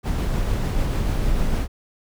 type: noise with tremolo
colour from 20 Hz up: brown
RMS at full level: -20 dBFS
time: 0.03-1.68 s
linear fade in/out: 50 ms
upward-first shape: triangle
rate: 6.7 Hz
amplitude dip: 25%
effects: none